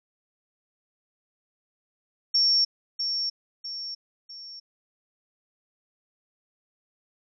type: tone with echo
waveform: sine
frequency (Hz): 5480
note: F8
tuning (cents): -34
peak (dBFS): -18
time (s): 2.34-2.65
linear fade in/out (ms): 10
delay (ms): 650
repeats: 3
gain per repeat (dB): -7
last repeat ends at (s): 4.6
effects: none